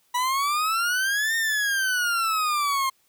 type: exponential two-way sweep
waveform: 40% pulse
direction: up then down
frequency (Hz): 971 to 1839 to 1056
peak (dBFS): -21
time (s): 0.14-2.9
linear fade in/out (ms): 10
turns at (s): 1.36
effects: white hiss -65 dBFS RMS until 3.08 s